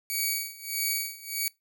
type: tone with tremolo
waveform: 5% pulse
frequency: 2261 Hz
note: C#7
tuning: 34 cents sharp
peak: -16 dBFS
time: 0.1-1.48 s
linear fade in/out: 0 ms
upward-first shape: sine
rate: 1.6 Hz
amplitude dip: 90%
effects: noise-tail reverb RT60 0.2 s tail -25 dB re dry